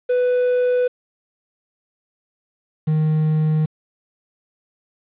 triangle tone pair in turn, 496.4 / 155.37 Hz, B4 / D#3, +9 / -2 cents, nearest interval octave + minor sixth, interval 2011 cents, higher first, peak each -13 dBFS, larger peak neither, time 0.09-0.88 / 2.87-3.66 s, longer neither, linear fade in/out 10 ms, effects resampled to 8000 Hz + 8-bit

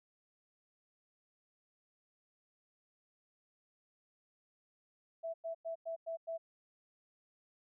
sine tone bursts, 659.3 Hz, E5, in tune, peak -37 dBFS, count 6, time 5.23-6.38 s, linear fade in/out 20 ms, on 110 ms, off 98 ms, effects none

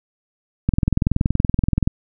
click train, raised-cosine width 5 ms, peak -4 dBFS, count 26, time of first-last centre 0.69-1.875 s, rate 21.1 Hz, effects none

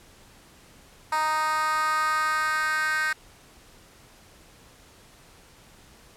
10% pulse tone with high-pass filter sweep, 310.6 Hz, D#4, 3 cents flat, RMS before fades -25 dBFS, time 1.12-3.13 s, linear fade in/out 5 ms, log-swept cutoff 990 to 1600 Hz, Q 4, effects pink hiss -53 dBFS RMS until 6.16 s + low-pass 12000 Hz 12 dB/octave

